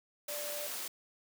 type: tone in noise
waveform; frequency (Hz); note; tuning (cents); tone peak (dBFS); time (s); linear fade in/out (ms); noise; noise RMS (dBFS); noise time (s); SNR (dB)
sine; 587.3; D5; 0; -41; 0.28-0.67; 5; white; -40; 0.28-0.88; -4
effects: high-pass 300 Hz 12 dB/octave